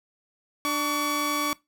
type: tone pair together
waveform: sawtooth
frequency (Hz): 296 / 1133.8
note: D4 / C#6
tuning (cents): +14 / +39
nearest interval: octave + major seventh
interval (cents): 2325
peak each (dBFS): -25 / -22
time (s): 0.65-1.53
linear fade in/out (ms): 0
effects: noise-tail reverb RT60 0.2 s tail -21 dB re dry